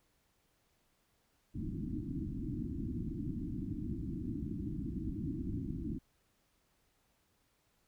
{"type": "low-pass noise", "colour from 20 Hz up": "white", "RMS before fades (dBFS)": -39, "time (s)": [1.54, 5.99], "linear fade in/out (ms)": 20, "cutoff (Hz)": 330, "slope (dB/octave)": 96, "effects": ["pink hiss -75 dBFS RMS until 7.87 s"]}